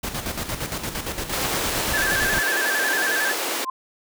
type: noise with tremolo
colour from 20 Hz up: pink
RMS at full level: -27 dBFS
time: 0.03-2.41 s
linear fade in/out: 10 ms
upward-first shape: square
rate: 8.7 Hz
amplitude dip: 55%
type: high-pass noise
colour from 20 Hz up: pink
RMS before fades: -26 dBFS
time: 1.32-3.65 s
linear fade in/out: 10 ms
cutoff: 320 Hz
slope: 24 dB/octave
type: tone with vibrato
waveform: sine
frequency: 1652 Hz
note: G#6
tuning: 10 cents flat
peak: -21 dBFS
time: 1.93-3.33 s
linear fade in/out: 10 ms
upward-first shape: square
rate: 11 Hz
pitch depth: 73 cents each way
type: tone with exponential growth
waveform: sine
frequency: 1045 Hz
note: C6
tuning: 2 cents flat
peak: -20 dBFS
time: 3.58-3.7 s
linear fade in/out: 5 ms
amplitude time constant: 26 ms
effects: none